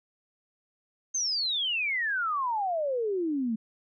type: exponential sweep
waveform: sine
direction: down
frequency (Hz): 6440 to 214.6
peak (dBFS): -26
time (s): 1.14-3.56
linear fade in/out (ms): 10
effects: none